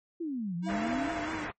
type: exponential two-way sweep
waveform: sine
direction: down then up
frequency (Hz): 351.8 to 167.7 to 292.2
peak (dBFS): -31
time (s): 0.2-1.09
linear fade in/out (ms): 10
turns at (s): 0.56
type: tone with vibrato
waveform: square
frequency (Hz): 311.1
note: D#4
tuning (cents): 0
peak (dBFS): -36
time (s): 0.62-1.49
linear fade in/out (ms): 50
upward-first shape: triangle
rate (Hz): 4.6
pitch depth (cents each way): 75
type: tone with tremolo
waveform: sine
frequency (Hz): 685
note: F5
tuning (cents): -34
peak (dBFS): -34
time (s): 0.66-1.26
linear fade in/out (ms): 20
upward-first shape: square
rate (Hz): 12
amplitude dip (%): 40
type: low-pass noise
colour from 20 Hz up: white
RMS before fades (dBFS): -38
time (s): 0.68-1.52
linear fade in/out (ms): 20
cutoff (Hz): 2000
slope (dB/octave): 24
effects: noise-tail reverb RT60 0.1 s tail -23 dB re dry + MP3 32 kbps